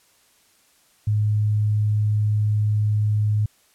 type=tone; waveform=sine; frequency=105.7 Hz; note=G#2; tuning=31 cents sharp; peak=-17 dBFS; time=1.07-3.46 s; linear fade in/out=5 ms; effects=white hiss -59 dBFS RMS until 3.74 s + low-pass 12000 Hz 12 dB/octave